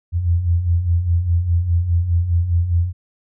sine beating tone pair, 82.41 / 87.31 Hz, E2 / F2, 0 / 0 cents, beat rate 4.9 Hz, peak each -22 / -15 dBFS, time 0.12-2.93 s, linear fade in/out 50 ms, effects none

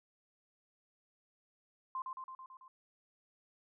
sine tone with echo, 1045 Hz, C6, 2 cents flat, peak -36 dBFS, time 1.95-2.02 s, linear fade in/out 2 ms, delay 110 ms, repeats 6, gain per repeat -3 dB, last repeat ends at 2.68 s, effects none

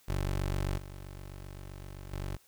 20% pulse tone with level steps, 47.69 Hz, G1, 47 cents flat, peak -25 / -38 / -30 dBFS, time 0.08-2.37 s, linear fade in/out 10 ms, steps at 0.77 / 2.12 s, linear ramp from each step 10 ms, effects white hiss -64 dBFS RMS until 2.47 s

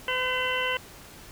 harmonic tone with a mistuned harmonic, 508 Hz, B4, 49 cents sharp, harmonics 1 / 2 / 3 / 4 / 5 / 6, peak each -32 / -32 / -32 / -32 / -32 / -32 dBFS, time 0.08-0.77 s, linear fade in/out 2 ms, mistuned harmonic 5, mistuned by +110 cents, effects pink hiss -47 dBFS RMS until 1.31 s

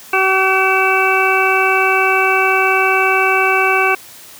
harmonic tone, 380.8 Hz, F#4, 50 cents sharp, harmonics 1 / 2 / 3 / 4 / 6 / 7, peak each -18 / -18 / -18 / -18 / -18 / -18 dBFS, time 0.13-3.95 s, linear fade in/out 5 ms, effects white hiss -38 dBFS RMS until 4.39 s + high-pass 80 Hz 12 dB/octave

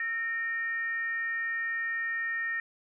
sine tone with frequency modulation, 1840 Hz, A#6, 23 cents flat, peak -29 dBFS, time 0-2.6 s, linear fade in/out 2 ms, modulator 512 Hz, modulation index 0.36, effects none

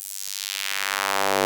square tone with high-pass filter sweep, 49 Hz, G1, in tune, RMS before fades -26 dBFS, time 0-1.45 s, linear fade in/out 0 ms, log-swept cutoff 10000 to 460 Hz, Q 1.2, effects none

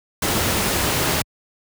pink noise, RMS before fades -20 dBFS, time 0.22-1.22 s, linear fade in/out 5 ms, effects high-pass 60 Hz 12 dB/octave

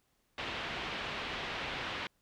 white low-pass noise, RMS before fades -39 dBFS, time 0.38-2.07 s, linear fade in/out 2 ms, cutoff 3300 Hz, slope 24 dB/octave, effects pink hiss -75 dBFS RMS until 2.21 s

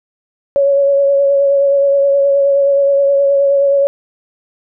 sine tone with vibrato, 558 Hz, C#5, 11 cents sharp, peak -8 dBFS, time 0.56-3.87 s, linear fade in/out 0 ms, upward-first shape triangle, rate 9.5 Hz, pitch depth 23 cents each way, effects none

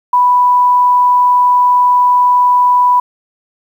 sine tone, 987.8 Hz, B5, in tune, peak -6 dBFS, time 0.13-3 s, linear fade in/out 5 ms, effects 7-bit

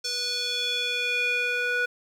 square tone with band-pass filter sweep, 488.9 Hz, B4, 18 cents flat, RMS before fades -27 dBFS, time 0.04-1.86 s, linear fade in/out 10 ms, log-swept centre 5100 to 1700 Hz, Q 3.7, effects 9-bit

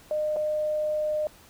sine tone with dropouts, 609 Hz, D#5, 37 cents flat, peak -24 dBFS, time 0.11-1.27 s, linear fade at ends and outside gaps 1 ms, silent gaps 0.362-0.367 s, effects pink hiss -53 dBFS RMS until 1.49 s

